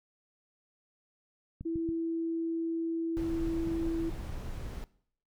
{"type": "clicks", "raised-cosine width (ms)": 5, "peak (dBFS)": -28, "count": 6, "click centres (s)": [1.61, 1.758, 1.89, 3.673, 3.717, 3.863]}
{"type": "tone", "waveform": "sine", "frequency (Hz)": 330, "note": "E4", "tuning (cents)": 2, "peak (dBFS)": -30, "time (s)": [1.65, 4.1], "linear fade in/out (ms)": 10}
{"type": "noise", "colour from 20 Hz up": "brown", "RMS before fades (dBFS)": -38, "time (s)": [3.17, 4.84], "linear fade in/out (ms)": 0}
{"effects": ["noise-tail reverb RT60 0.6 s tail -20 dB re dry"]}